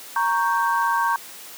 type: chord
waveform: sine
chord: G diminished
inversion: first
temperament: equal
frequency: 932.3 / 1108.7 / 1568 Hz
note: Bb5 / Db6 / G6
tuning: 0 / 0 / 0 cents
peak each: -21 / -23 / -25 dBFS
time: 0.16-1.16 s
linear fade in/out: 2 ms
effects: white hiss -40 dBFS RMS until 1.57 s + high-pass 200 Hz 12 dB/octave